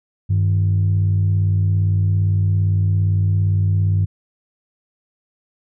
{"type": "tone pair together", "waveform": "sine", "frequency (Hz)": [98, 155.56], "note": ["G2", "D#3"], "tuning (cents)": [0, 0], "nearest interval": "minor sixth", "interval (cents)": 800, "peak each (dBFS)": [-13, -22], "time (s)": [0.29, 4.06], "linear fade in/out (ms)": 20, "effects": ["tanh soft clip ceiling -9 dBFS"]}